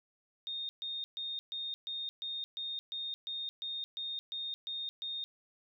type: tone bursts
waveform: sine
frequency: 3681 Hz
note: A#7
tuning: 23 cents flat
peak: -36 dBFS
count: 14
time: 0.47-5.24 s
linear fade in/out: 0 ms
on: 220 ms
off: 130 ms
effects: none